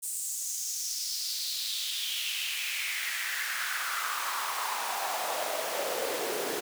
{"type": "noise with high-pass filter sweep", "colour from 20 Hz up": "pink", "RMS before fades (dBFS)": -33, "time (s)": [0.02, 6.61], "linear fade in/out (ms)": 20, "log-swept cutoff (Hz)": [8500, 380], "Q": 3.5, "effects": []}